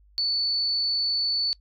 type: tone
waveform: sine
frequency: 4473 Hz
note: C#8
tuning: 15 cents sharp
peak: -22 dBFS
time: 0.18-1.53 s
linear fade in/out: 0 ms
effects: noise-tail reverb RT60 0.1 s tail -23 dB re dry + added 50 Hz sine -54 dBFS peak until 1.6 s